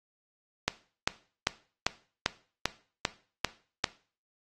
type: click train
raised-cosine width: 0.2 ms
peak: -7 dBFS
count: 9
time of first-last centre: 0.68-3.842 s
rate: 2.53 Hz
effects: noise-tail reverb RT60 0.4 s tail -17 dB re dry + AAC 32 kbps